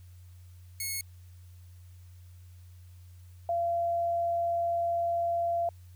5% pulse / sine tone pair in turn, 2187 / 683.9 Hz, C#7 / F5, -24 / -36 cents, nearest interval octave + minor sixth, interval 2012 cents, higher first, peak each -22 / -26 dBFS, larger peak first, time 0.8-1.01 / 3.49-5.69 s, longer second, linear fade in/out 2 ms, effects added 89 Hz sine -48 dBFS peak until 5.95 s + white hiss -66 dBFS RMS until 5.95 s

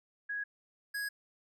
sine / square tone pair in turn, 1661.2 / 1661.2 Hz, G#6 / G#6, 0 / 0 cents, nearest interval unison, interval 0 cents, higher neither, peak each -34 / -35 dBFS, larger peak first, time 0.29-0.44 / 0.94-1.09 s, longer neither, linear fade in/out 10 ms, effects none

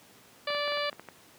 harmonic tone, 583 Hz, D5, 13 cents flat, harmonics 1 / 2 / 3 / 4 / 5 / 6 / 7 / 8, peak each -32 / -35 / -37 / -38 / -39 / -40 / -40 / -41 dBFS, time 0.47-0.9 s, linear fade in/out 5 ms
clicks, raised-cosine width 0.5 ms, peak -27 dBFS, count 8, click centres 0.503 / 0.548 / 0.678 / 0.721 / 0.773 / 0.929 / 0.996 / 1.087 s
effects pink hiss -56 dBFS RMS until 1.38 s + high-pass 150 Hz 12 dB/octave

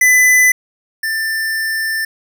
square tone pair in turn, 2004 / 1780 Hz, B6 / A6, +25 / +20 cents, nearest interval major second, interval 205 cents, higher first, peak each -8 / -17 dBFS, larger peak first, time 0.01-0.52 / 1.03-2.05 s, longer second, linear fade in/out 5 ms, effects none

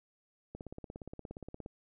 click train, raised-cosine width 2 ms, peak -30 dBFS, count 20, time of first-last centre 0.55-1.661 s, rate 17.1 Hz, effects none

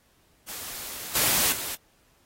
white noise with level steps, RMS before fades -37 / -23 / -33 dBFS, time 0.47-1.76 s, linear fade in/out 20 ms, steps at 1.15 / 1.52 s, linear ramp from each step 5 ms, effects pink hiss -64 dBFS RMS until 2.25 s + AAC 48 kbps

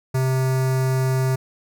square tone with notch filter, 130.81 Hz, C3, in tune, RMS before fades -20 dBFS, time 0.14-1.36 s, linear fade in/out 10 ms, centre 3200 Hz, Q 1.2, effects none

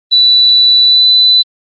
sine tone with pitch glide, 3963 to 3995 Hz, B7 to B7, +5 to +19 cents, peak -4 dBFS, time 0.11-1.43 s, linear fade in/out 20 ms, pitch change +14 cents, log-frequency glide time 0.85-1.05 s, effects Opus 24 kbps

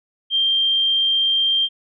sine tone, 3174 Hz, G7, 21 cents sharp, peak -15 dBFS, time 0.3-1.69 s, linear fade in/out 50 ms, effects none

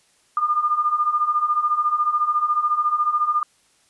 sine beating tone pair, 1200 / 1214 Hz, D6 / D#6, +37 / -43 cents, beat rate 14 Hz, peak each -23 / -19 dBFS, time 0.37-3.43 s, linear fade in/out 2 ms, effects white hiss -60 dBFS RMS until 3.89 s + resampled to 24000 Hz

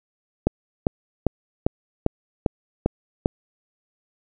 click train, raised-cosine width 2 ms, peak -4 dBFS, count 8, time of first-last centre 0.47-3.259 s, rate 2.51 Hz, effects none

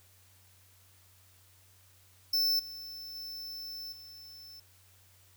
square tone with level steps, 5300 Hz, E8, 9 cents sharp, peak -26 / -42 / -40 / -48 dBFS, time 2.33-4.6 s, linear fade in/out 5 ms, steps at 2.59 / 3.15 / 3.92 s, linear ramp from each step 5 ms, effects added 93 Hz sine -63 dBFS peak until 5.36 s + white hiss -63 dBFS RMS until 5.36 s

